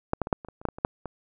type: clicks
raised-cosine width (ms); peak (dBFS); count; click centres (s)
1; -9 / -11 / -19 / -7 / -26 / -27 / -30 / -11 / -17 / -25 / -7 / -20; 12; 0.134 / 0.217 / 0.271 / 0.328 / 0.448 / 0.486 / 0.615 / 0.653 / 0.687 / 0.785 / 0.849 / 1.057
effects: none